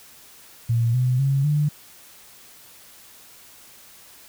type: tone with pitch steps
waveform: sine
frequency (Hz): 116.54 / 126.36 / 137 / 148.54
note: A#2 / B2 / C#3 / D3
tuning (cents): 0 / +40 / -20 / +20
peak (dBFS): -17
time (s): 0.69-1.69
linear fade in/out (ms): 10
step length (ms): 250
effects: white hiss -48 dBFS RMS until 4.28 s